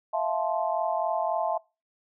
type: chord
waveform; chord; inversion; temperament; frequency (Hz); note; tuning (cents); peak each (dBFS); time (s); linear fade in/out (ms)
sine; F major seventh; third; just; 654.8 / 698.5 / 873.1 / 1047.7; E5 / F5 / A5 / C6; -12 / 0 / -14 / +2; -28 / -30 / -30 / -34; 0.13-1.58; 10
effects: noise-tail reverb RT60 0.3 s tail -25 dB re dry